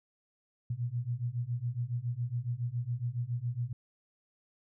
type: beating tone pair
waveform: sine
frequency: 117.1 / 124.3 Hz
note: A#2 / B2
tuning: +8 / +12 cents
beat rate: 7.2 Hz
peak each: -35 / -34 dBFS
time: 0.7-3.73 s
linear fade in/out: 5 ms
effects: none